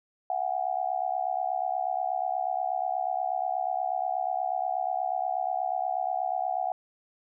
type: tone with amplitude modulation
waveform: sine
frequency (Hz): 740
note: F#5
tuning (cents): 0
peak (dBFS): -22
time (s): 0.3-6.72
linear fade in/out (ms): 2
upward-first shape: sine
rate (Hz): 68.3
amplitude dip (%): 100
effects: none